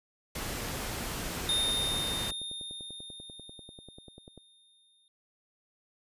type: noise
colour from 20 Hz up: pink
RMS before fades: -36 dBFS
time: 0.35-2.31 s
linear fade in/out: 5 ms
type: tone with exponential decay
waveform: square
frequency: 3652 Hz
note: A#7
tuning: 36 cents flat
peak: -26 dBFS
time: 1.49-5.08 s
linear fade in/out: 1 ms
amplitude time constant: 780 ms
type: click train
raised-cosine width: 2 ms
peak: -35 dBFS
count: 23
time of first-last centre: 2.22-4.377 s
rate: 10.2 Hz
effects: resampled to 32000 Hz